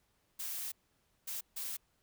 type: noise bursts at uneven times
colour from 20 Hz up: blue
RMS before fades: -40 dBFS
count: 3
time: 0.39-0.72 / 1.27-1.41 / 1.56-1.77 s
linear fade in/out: 10 ms
effects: pink hiss -75 dBFS RMS until 2.02 s